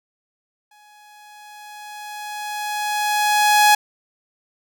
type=tone with exponential growth; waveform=sawtooth; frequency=838 Hz; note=G#5; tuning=15 cents sharp; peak=-6 dBFS; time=0.71-3.75 s; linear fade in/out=5 ms; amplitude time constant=660 ms; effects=none